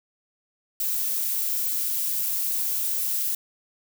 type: noise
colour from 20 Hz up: violet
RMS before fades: -26 dBFS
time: 0.8-3.35 s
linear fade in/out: 2 ms
effects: none